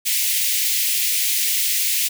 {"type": "high-pass noise", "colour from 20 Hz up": "white", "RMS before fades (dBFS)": -20, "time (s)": [0.05, 2.09], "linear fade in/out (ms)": 20, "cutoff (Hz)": 2000, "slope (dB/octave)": 48, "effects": []}